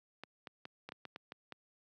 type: clicks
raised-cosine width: 0.3 ms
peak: -29 dBFS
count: 9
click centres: 0.236 / 0.472 / 0.654 / 0.89 / 0.921 / 1.053 / 1.161 / 1.321 / 1.523 s
effects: high-pass 150 Hz 12 dB/octave